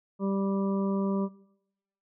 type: harmonic tone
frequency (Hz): 196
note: G3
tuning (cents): 0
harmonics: 1 / 2 / 3 / 5 / 6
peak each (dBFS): -27 / -33 / -37 / -41 / -43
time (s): 0.19-1.29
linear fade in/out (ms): 50
effects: noise-tail reverb RT60 0.8 s tail -19 dB re dry